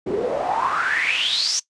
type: noise with band-pass filter sweep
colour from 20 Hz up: pink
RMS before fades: -22 dBFS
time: 0.06-1.6 s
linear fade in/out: 10 ms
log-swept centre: 340 to 6100 Hz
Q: 9.5
effects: noise-tail reverb RT60 0.1 s tail -18 dB re dry + resampled to 22050 Hz